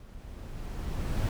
brown noise with level ramp, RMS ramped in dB -48 to -27 dBFS, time 0-1.29 s, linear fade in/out 2 ms, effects none

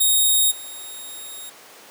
5% pulse tone with level steps, 3732 Hz, A#7, 1 cent sharp, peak -7 / -26 dBFS, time 0-1.5 s, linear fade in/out 10 ms, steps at 0.5 s, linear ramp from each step 20 ms, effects pink hiss -44 dBFS RMS until 1.9 s + high-pass 400 Hz 12 dB/octave

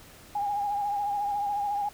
sine tone with vibrato, 816 Hz, G#5, 31 cents flat, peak -26 dBFS, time 0.35-1.89 s, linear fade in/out 5 ms, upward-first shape sine, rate 14 Hz, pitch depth 39 cents each way, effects pink hiss -51 dBFS RMS until 1.93 s

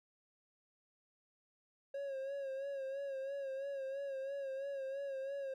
triangle tone with vibrato, 546 Hz, C#5, 26 cents flat, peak -37 dBFS, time 1.94-5.54 s, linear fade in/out 5 ms, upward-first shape sine, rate 3 Hz, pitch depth 50 cents each way, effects none

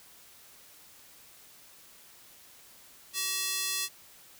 square tone with high-pass filter, 380 Hz, F#4, 46 cents sharp, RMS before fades -32 dBFS, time 3.13-3.89 s, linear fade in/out 50 ms, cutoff 3700 Hz, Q 0.76, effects white hiss -55 dBFS RMS until 4.39 s

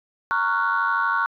sine chord, Gb major seventh, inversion first, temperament just, 925 / 1110 / 1387.5 / 1480 Hz, Bb5 / Db6 / F6 / Gb6, -14 / +2 / -12 / 0 cents, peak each -26 / -23 / -25 / -23 dBFS, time 0.31-1.26 s, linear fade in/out 0 ms, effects tanh soft clip ceiling -12 dBFS

